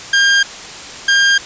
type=tone pair in turn; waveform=sawtooth; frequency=1606 / 1606 Hz; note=G6 / G6; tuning=+41 / +41 cents; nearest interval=unison; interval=0 cents; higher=neither; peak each=-5 dBFS; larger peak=neither; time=0.13-0.43 / 1.08-1.38 s; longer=neither; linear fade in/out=5 ms; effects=white hiss -30 dBFS RMS until 1.45 s + resampled to 16000 Hz